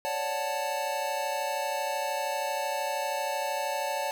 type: chord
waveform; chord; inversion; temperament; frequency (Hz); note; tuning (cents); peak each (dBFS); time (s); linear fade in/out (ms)
square; D major seventh; third; equal; 554.4 / 587.3 / 740 / 880; C#5 / D5 / F#5 / A5; 0 / 0 / 0 / 0; -36 / -36 / -37 / -33; 0.05-4.11; 0
effects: none